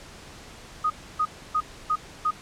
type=tone bursts; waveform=sine; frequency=1244.5 Hz; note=D#6; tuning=in tune; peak=-20 dBFS; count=5; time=0.84-2.31 s; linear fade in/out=10 ms; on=62 ms; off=290 ms; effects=pink hiss -45 dBFS RMS until 2.41 s + low-pass 8000 Hz 12 dB/octave